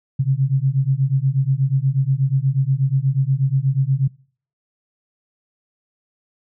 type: beating tone pair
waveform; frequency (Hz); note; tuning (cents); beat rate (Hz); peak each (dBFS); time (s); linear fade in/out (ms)
sine; 130.81 / 139.11; C3 / C#3; 0 / +6; 8.3; -18; 0.19-4.08; 10
effects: noise-tail reverb RT60 0.5 s tail -24 dB re dry